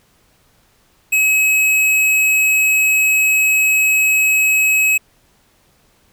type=tone; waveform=square; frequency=2560 Hz; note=D#7; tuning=49 cents sharp; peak=-12 dBFS; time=1.12-4.98 s; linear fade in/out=10 ms; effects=pink hiss -56 dBFS RMS until 6.12 s